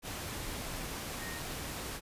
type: tone in noise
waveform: sine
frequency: 1858 Hz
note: A#6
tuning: 6 cents flat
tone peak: -44 dBFS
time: 1.18-1.42 s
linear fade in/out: 50 ms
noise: pink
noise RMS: -40 dBFS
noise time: 0.02-2.01 s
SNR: -7 dB
effects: resampled to 32000 Hz